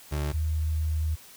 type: tone pair in turn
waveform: 30% pulse / sine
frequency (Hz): 73.8 / 78.19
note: D2 / D#2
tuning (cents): +9 / +9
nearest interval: minor second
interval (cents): 100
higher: second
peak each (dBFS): -24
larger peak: neither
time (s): 0.11-0.33 / 0.33-1.16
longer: second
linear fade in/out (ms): 20
effects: white hiss -50 dBFS RMS until 1.36 s